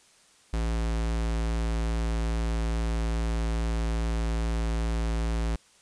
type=tone; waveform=square; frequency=56.1 Hz; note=A1; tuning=34 cents sharp; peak=-26 dBFS; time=0.53-5.56 s; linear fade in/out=5 ms; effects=white hiss -59 dBFS RMS until 5.81 s + resampled to 22050 Hz